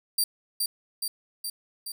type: tone with echo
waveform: 15% pulse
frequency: 4699 Hz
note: D8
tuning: in tune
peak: -15 dBFS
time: 0.18-0.24 s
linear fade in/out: 5 ms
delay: 420 ms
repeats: 4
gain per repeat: -3 dB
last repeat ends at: 1.92 s
effects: none